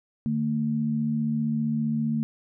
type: tone pair together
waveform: sine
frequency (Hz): 150.59 / 225.8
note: D3 / A3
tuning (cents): +44 / +45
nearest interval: perfect fifth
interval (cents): 701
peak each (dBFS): -29 / -24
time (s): 0.26-2.23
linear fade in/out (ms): 0
effects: none